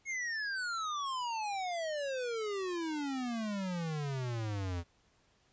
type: exponential sweep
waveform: square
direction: down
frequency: 2190 to 83.7 Hz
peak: -35 dBFS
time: 0.05-4.84 s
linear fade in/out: 50 ms
effects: pink hiss -70 dBFS RMS until 5.52 s + resampled to 16000 Hz